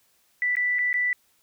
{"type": "tone with dropouts", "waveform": "sine", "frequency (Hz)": 1975.5, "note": "B6", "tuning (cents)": 0, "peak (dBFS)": -21, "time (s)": [0.42, 1.13], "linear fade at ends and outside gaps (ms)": 1, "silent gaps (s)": [[0.554, 0.568], [0.786, 0.79], [0.93, 0.941]], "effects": ["white hiss -65 dBFS RMS until 1.42 s"]}